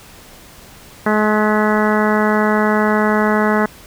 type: harmonic tone with a mistuned harmonic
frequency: 212.6 Hz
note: G#3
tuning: 41 cents sharp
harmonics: 1 / 2 / 3 / 4 / 5 / 6 / 7 / 8 / 9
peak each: -16 / -19 / -21 / -22 / -23 / -24 / -24 / -25 / -26 dBFS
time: 1.06-3.66 s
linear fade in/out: 5 ms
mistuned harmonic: 9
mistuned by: +38 cents
effects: pink hiss -41 dBFS RMS until 3.86 s